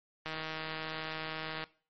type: click train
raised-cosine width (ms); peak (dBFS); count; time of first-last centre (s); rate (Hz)
0.3; -22; 219; 0.26-1.64; 158
effects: noise-tail reverb RT60 0.4 s tail -19 dB re dry + MP3 32 kbps